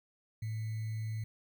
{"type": "tone with sample-and-hold", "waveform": "sine", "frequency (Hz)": 110, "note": "A2", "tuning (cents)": 0, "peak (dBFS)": -34, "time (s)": [0.42, 1.24], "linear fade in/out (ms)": 5, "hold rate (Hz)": 2100, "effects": []}